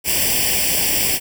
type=noise with comb filter; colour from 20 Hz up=white; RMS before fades=-18 dBFS; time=0.04-1.2 s; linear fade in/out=50 ms; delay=0.38 ms; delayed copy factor=+0.9; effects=none